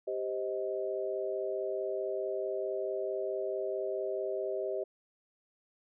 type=chord; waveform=sine; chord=C minor; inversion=second; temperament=just; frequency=392.4 / 523.3 / 627.9 Hz; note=G4 / C5 / Eb5; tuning=+2 / 0 / +16 cents; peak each=-35 / -38 / -36 dBFS; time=0.07-4.84 s; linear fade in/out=10 ms; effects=none